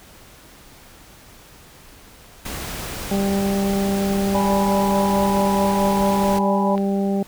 pink noise, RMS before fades -30 dBFS, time 2.45-6.39 s, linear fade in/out 5 ms
harmonic tone, 197.3 Hz, G3, 11 cents sharp, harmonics 1 / 2 / 3 / 4, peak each -19 / -25 / -29 / -31 dBFS, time 3.11-7.23 s, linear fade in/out 5 ms
sine chord, G# diminished, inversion second, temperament equal, 587.3 / 830.6 / 987.8 Hz, D5 / G#5 / B5, 0 / 0 / 0 cents, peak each -24 dBFS, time 4.34-6.76 s, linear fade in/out 10 ms
click, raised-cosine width 0.3 ms, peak -18 dBFS, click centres 6.779 s
effects pink hiss -46 dBFS RMS until 7.27 s

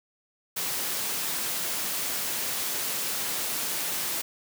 white high-pass noise, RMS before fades -30 dBFS, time 0.56-4.22 s, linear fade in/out 10 ms, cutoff 130 Hz, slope 12 dB/octave, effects none

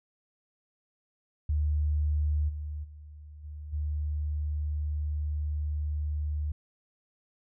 sine tone with level steps, 75 Hz, D2, 37 cents sharp, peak -24 / -33 / -44 / -38 / -28 dBFS, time 1.49-6.52 s, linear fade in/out 5 ms, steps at 2.48 / 2.83 / 3.43 / 3.72 s, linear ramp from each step 20 ms, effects none

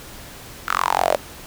sawtooth tone with high-pass filter sweep, 45.07 Hz, F#1, 45 cents flat, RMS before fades -20 dBFS, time 0.67-1.17 s, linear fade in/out 20 ms, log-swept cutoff 1400 to 560 Hz, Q 6.3, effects pink hiss -39 dBFS RMS until 1.46 s

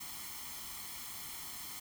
white noise with comb filter, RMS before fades -45 dBFS, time 0-1.8 s, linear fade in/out 10 ms, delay 0.94 ms, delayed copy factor +0.65, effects none

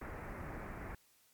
pink low-pass noise, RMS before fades -45 dBFS, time 0.01-0.95 s, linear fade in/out 5 ms, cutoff 2200 Hz, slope 48 dB/octave, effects white hiss -69 dBFS RMS until 1.33 s + MP3 96 kbps

